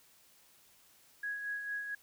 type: tone with tremolo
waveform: sine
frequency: 1661.2 Hz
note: G#6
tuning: in tune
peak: -34 dBFS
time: 1.23-1.95 s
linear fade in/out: 5 ms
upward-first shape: sine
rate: 4.4 Hz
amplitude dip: 45%
effects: white hiss -64 dBFS RMS until 2.02 s